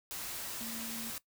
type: tone in noise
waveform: sine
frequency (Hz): 228.4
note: A#3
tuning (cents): -35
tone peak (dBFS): -43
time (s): 0.61-1.1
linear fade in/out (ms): 0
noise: white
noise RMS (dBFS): -41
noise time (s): 0.11-1.18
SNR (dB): -5
effects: noise-tail reverb RT60 0.1 s tail -18 dB re dry